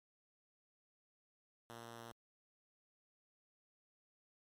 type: tone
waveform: 5% pulse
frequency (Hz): 116.54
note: A#2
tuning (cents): 0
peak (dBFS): -39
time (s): 1.7-2.12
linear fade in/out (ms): 0
effects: MP3 64 kbps

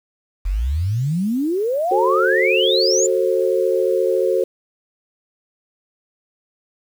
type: exponential sweep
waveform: sine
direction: up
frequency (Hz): 42.24 to 7310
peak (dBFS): -17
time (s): 0.45-3.07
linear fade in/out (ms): 10
type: chord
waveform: sine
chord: F# diminished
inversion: none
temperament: just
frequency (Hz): 370 / 444 / 532.8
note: F#4 / A4 / C5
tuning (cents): 0 / +16 / +31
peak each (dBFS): -19 / -20 / -19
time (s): 1.91-4.44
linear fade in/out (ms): 5
effects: 7-bit

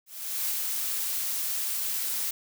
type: noise with ADSR envelope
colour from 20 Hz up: blue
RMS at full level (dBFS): -28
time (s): 0.06-2.31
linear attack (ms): 430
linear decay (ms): 30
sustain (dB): -2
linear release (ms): 4
effects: none

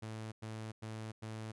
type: tone bursts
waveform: sawtooth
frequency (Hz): 110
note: A2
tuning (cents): 0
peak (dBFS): -38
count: 4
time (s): 0.02-1.52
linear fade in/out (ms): 10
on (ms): 300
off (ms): 100
effects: resampled to 24000 Hz

